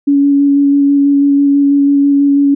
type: tone with vibrato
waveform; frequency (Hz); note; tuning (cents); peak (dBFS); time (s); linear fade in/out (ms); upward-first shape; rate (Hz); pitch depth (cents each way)
sine; 281.9; C#4; +29; -6; 0.07-2.55; 10; square; 6.1; 9
effects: none